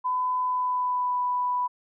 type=tone with pitch glide; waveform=sine; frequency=1006 to 989.9 Hz; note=B5 to B5; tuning=+32 to +4 cents; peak=-23 dBFS; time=0.04-1.68 s; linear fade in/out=20 ms; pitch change=-28 cents; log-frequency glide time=0.4-1.2 s; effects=none